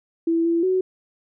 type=tone with pitch steps; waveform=sine; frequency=331.5 / 336 / 372.6 Hz; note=E4 / E4 / F#4; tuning=+10 / +33 / +12 cents; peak=-17 dBFS; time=0.27-0.81 s; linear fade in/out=5 ms; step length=180 ms; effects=none